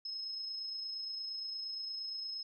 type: tone with amplitude modulation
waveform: sine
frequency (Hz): 5170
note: E8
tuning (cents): -34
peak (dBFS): -37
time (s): 0.05-2.43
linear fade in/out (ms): 5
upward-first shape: sine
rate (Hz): 28.6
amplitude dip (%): 30
effects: none